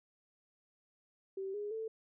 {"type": "tone with pitch steps", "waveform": "sine", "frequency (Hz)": [386.2, 413.9, 443.6], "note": ["G4", "G#4", "A4"], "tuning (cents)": [-26, -6, 14], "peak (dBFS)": -37, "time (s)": [1.37, 1.88], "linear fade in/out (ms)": 5, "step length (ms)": 170, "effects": []}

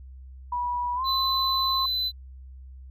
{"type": "tone with pitch glide", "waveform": "sine", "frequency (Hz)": [975, 1063.2], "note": ["B5", "C6"], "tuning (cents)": [-23, 27], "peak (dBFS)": -25, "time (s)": [0.52, 1.86], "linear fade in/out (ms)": 5, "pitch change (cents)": 150, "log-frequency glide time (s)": [0.95, 1.04]}
{"type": "tone", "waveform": "triangle", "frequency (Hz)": 4019, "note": "B7", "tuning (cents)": 30, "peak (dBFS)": -23, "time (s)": [1.04, 2.12], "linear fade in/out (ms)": 50}
{"effects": ["added 65 Hz sine -41 dBFS peak until 2.9 s"]}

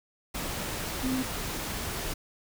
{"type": "tone in noise", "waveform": "sine", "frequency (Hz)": 258.9, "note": "C4", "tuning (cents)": -18, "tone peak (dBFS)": -27, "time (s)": [1.03, 1.23], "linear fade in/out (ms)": 10, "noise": "pink", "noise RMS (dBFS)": -34, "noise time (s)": [0.34, 2.14], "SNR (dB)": 4, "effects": []}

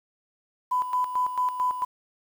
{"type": "tone with tremolo", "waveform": "sine", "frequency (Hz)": 1000, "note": "B5", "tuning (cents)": 21, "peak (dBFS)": -21, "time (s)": [0.71, 1.85], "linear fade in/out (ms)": 10, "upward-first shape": "square", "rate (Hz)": 4.5, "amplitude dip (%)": 65, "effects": ["8-bit"]}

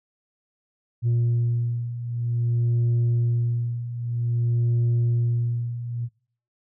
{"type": "beating tone pair", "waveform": "sine", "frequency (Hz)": [118.2, 118.72], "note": ["A#2", "A#2"], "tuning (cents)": [24, 32], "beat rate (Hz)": 0.52, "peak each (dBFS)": [-24, -20], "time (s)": [1.02, 6.09], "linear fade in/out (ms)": 50, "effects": ["noise-tail reverb RT60 0.5 s tail -24 dB re dry", "tanh soft clip ceiling -17 dBFS"]}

